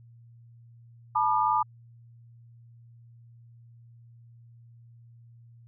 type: tone cluster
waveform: sine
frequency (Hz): 869 / 972 / 1206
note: A5 / B5 / D6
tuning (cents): -22 / -28 / +46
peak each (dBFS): -26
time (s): 1.15-1.63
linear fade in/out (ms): 10
effects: added 117 Hz sine -50 dBFS peak until 5.67 s